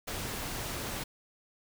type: noise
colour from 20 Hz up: pink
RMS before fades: -37 dBFS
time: 0.07-1.04 s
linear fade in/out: 10 ms
effects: none